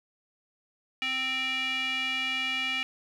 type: tone with band-pass filter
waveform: square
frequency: 261.6 Hz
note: C4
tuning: in tune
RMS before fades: -30 dBFS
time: 1.02-2.83 s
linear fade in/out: 0 ms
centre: 2600 Hz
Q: 9.1
effects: none